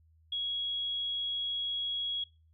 sine tone, 3322 Hz, G#7, in tune, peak -31 dBFS, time 0.32-2.24 s, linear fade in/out 5 ms, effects noise-tail reverb RT60 0.4 s tail -25 dB re dry + added 80 Hz sine -61 dBFS peak until 2.53 s

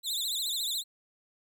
sawtooth tone with vibrato, 3794 Hz, A#7, 30 cents sharp, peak -27 dBFS, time 0.03-0.84 s, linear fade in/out 50 ms, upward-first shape triangle, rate 14 Hz, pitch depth 190 cents each way, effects none

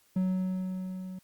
triangle tone with level ramp, 185.9 Hz, F#3, 8 cents sharp, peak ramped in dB -22 to -36 dBFS, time 0.16-1.19 s, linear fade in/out 5 ms, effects white hiss -66 dBFS RMS until 1.23 s + Opus 48 kbps

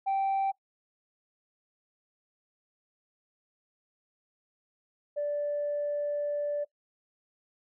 sine tone pair in turn, 780 / 584.3 Hz, G5 / D5, -9 / -9 cents, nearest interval perfect fourth, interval 500 cents, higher first, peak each -23 / -27 dBFS, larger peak first, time 0.06-0.52 / 5.16-6.65 s, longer second, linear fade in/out 20 ms, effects noise-tail reverb RT60 0.1 s tail -21 dB re dry + tanh soft clip ceiling -24 dBFS

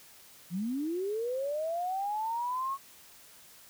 sine linear sweep, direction up, 163.2 to 1107 Hz, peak -30 dBFS, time 0.5-2.78 s, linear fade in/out 50 ms, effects white hiss -55 dBFS RMS until 3.69 s

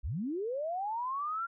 sine linear sweep, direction up, 41.16 to 1396.9 Hz, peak -32 dBFS, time 0.03-1.47 s, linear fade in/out 20 ms, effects none

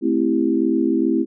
sine chord, A minor seventh, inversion none, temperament equal with one note detuned, 220 / 262.4 / 329.6 / 392 Hz, A3 / C4 / E4 / G4, 0 / +5 / 0 / 0 cents, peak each -23 / -20 / -19 / -25 dBFS, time 0.01-1.26 s, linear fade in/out 50 ms, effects none

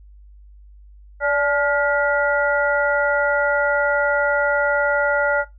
sine tone cluster, 580 / 861 / 1416 / 1952 Hz, D5 / A5 / F6 / B6, -22 / -38 / +23 / -21 cents, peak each -19 / -26 / -20 / -27 dBFS, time 1.2-5.45 s, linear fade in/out 50 ms, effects noise-tail reverb RT60 0.2 s tail -18 dB re dry + added 50 Hz sine -42 dBFS peak until 5.58 s

